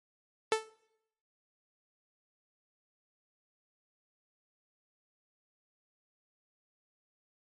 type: tone with exponential decay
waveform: sawtooth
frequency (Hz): 440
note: A4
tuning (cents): 0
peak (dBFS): -18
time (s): 0.52-0.7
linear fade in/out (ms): 1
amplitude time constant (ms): 37
effects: noise-tail reverb RT60 0.8 s tail -23 dB re dry + MP3 48 kbps